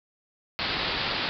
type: low-pass noise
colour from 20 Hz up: white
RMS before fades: -29 dBFS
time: 0.59-1.29 s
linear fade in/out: 0 ms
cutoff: 4800 Hz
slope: 96 dB/octave
effects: none